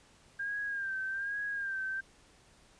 sine tone with vibrato, 1600 Hz, G6, 35 cents sharp, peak -33 dBFS, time 0.39-2.01 s, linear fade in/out 10 ms, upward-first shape sine, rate 1.2 Hz, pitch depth 61 cents each way, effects pink hiss -62 dBFS RMS until 2.79 s + resampled to 22050 Hz

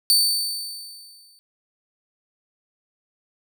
sawtooth tone with exponential decay, 4550 Hz, C#8, 44 cents sharp, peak -10 dBFS, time 0.1-1.39 s, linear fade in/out 0 ms, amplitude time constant 280 ms, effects none

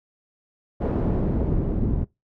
pink noise with low-pass filter sweep, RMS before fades -23 dBFS, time 0.8-2.05 s, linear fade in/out 20 ms, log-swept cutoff 520 to 250 Hz, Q 0.89, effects noise-tail reverb RT60 0.2 s tail -22 dB re dry

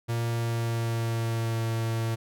45% pulse tone with pitch glide, 116.8 to 113.8 Hz, A#2 to A#2, +4 to -41 cents, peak -26 dBFS, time 0.08-2.16 s, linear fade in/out 20 ms, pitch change -45 cents, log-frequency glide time 0.27-1.62 s, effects none

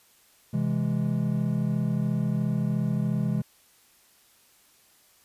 triangle chord, C augmented, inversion none, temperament equal, 130.81 / 164.81 / 207.7 Hz, C3 / E3 / G#3, 0 / 0 / 0 cents, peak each -26 dBFS, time 0.53-3.42 s, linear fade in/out 10 ms, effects white hiss -60 dBFS RMS until 5.24 s + resampled to 32000 Hz

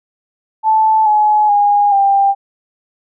sine tone with pitch steps, 875 / 846.7 / 819.2 / 792.7 Hz, A5 / G#5 / G#5 / G5, -10 / +33 / -24 / +19 cents, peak -8 dBFS, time 0.63-2.35 s, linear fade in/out 50 ms, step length 430 ms, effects none

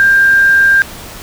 sine tone with quantisation, 1593 Hz, G6, 27 cents sharp, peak -5 dBFS, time 0-0.82 s, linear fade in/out 0 ms, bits 5, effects pink hiss -30 dBFS RMS until 1.22 s

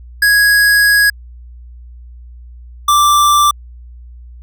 square tone pair in turn, 1661.2 / 1174.6 Hz, G#6 / D6, 0 / 0 cents, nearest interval tritone, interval 600 cents, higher first, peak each -8 dBFS, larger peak neither, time 0.22-1.1 / 2.88-3.51 s, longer first, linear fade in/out 5 ms, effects added 60 Hz sine -32 dBFS peak until 4.42 s

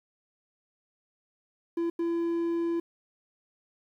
triangle tone bursts at uneven times, 337.4 Hz, E4, 40 cents sharp, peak -24 dBFS, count 2, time 1.77-1.9 / 1.99-2.8 s, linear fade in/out 5 ms, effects 10-bit

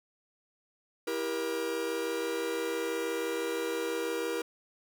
45% pulse chord, E diminished, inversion none, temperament just, 329.6 / 395.6 / 474.7 Hz, E4 / G4 / Bb4, 0 / +16 / +31 cents, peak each -37 / -37 / -33 dBFS, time 1.07-4.42 s, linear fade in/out 5 ms, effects none

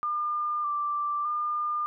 sine tone with pitch steps, 1204 / 1175 / 1206 Hz, D6 / D6 / D6, +43 / +1 / +46 cents, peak -26 dBFS, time 0.03-1.86 s, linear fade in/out 0 ms, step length 610 ms, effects none

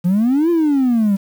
triangle exponential two-way sweep, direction up then down, 169.5 to 349.2 to 191.7 Hz, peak -9 dBFS, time 0.04-1.17 s, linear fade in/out 20 ms, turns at 0.5 s, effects tanh soft clip ceiling -7 dBFS + 7-bit

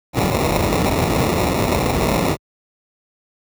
pink noise with sample-and-hold, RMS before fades -17 dBFS, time 0.13-2.37 s, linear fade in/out 50 ms, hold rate 1575 Hz, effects high-pass 60 Hz 12 dB/octave

